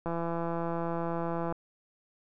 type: click train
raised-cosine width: 1 ms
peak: -20 dBFS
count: 247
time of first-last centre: 0.06-1.524 s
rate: 168 Hz
effects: none